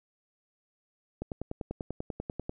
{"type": "click train", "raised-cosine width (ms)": 2, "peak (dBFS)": -21, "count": 14, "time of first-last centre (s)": [1.22, 2.495], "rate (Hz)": 10.2, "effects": []}